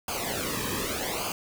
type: noise with flanger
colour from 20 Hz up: pink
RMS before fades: -31 dBFS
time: 0.08-1.32 s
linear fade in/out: 2 ms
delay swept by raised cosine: 0.53 to 1.44 ms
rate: 0.84 Hz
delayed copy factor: -0.8
effects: none